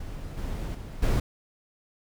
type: noise with level steps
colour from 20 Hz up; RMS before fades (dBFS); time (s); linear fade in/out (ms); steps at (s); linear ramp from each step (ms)
brown; -37 / -32 / -38 / -23; 0-1.2; 5; 0.37 / 0.74 / 1.02; 10
effects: none

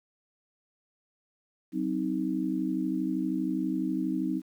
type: chord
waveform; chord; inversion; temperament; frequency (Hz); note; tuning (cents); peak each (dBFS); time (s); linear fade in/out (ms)
sine; C diminished; second; just; 188.37 / 261.6 / 314; Gb3 / C4 / Eb4; +31 / 0 / +16; -33 / -31 / -30; 1.72-4.42; 50
effects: 10-bit

